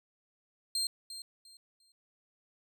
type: tone with echo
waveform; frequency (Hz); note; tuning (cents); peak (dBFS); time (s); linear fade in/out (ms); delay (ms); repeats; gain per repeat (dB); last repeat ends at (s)
30% pulse; 4186; C8; 0; -27; 0.75-0.87; 2; 350; 3; -12; 1.92
effects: none